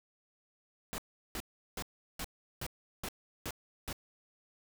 pink noise bursts, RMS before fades -39 dBFS, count 8, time 0.93-3.928 s, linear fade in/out 0 ms, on 51 ms, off 370 ms, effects none

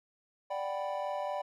triangle chord, G major seventh, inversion second, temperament equal, 587.3 / 740 / 784 / 987.8 Hz, D5 / F#5 / G5 / B5, 0 / 0 / 0 / 0 cents, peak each -34 / -39 / -37 / -38 dBFS, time 0.5-1.42 s, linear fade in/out 10 ms, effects none

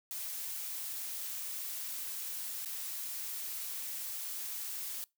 blue noise with dropouts, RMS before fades -40 dBFS, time 0.11-5.04 s, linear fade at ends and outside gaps 0 ms, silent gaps 2.648-2.658 s, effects noise-tail reverb RT60 0.2 s tail -23 dB re dry

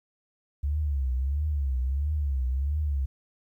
sine tone with vibrato, 69.3 Hz, C#2, in tune, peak -24 dBFS, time 0.63-3.06 s, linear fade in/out 10 ms, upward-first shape triangle, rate 1.5 Hz, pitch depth 190 cents each way, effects 11-bit

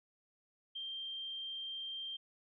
sine tone, 3168 Hz, G7, 18 cents sharp, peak -40 dBFS, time 0.75-2.17 s, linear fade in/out 10 ms, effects none

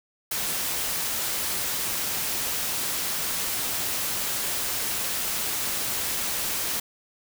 white noise, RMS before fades -28 dBFS, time 0.31-6.8 s, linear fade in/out 5 ms, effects none

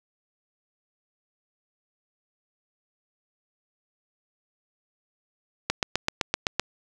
click train, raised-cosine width 0.2 ms, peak -5 dBFS, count 8, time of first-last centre 5.7-6.596 s, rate 7.81 Hz, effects none

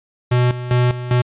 square tone with tremolo, 123.47 Hz, B2, in tune, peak -13 dBFS, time 0.31-1.22 s, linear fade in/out 10 ms, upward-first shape square, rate 2.5 Hz, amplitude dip 75%, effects resampled to 8000 Hz

